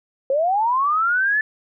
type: linear sweep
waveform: sine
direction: up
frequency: 520 to 1760 Hz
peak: -16 dBFS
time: 0.3-1.41 s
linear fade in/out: 2 ms
effects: none